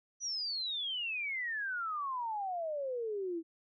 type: exponential sweep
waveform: sine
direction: down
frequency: 5970 to 320 Hz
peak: -34 dBFS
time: 0.2-3.43 s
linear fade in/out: 50 ms
effects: none